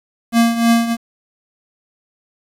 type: tone with tremolo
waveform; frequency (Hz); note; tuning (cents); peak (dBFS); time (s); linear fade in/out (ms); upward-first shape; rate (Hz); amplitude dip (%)
square; 232; A#3; -8; -9; 0.32-0.97; 50; triangle; 3.2; 75
effects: resampled to 32000 Hz + 7-bit